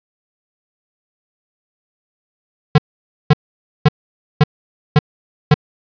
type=tone bursts; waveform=square; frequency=150 Hz; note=D3; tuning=37 cents sharp; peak=-6 dBFS; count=6; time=2.75-5.542 s; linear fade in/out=5 ms; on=32 ms; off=520 ms; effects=resampled to 11025 Hz + 7-bit